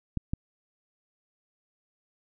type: clicks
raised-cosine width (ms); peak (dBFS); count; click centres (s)
5; -16; 2; 0.173 / 0.335
effects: none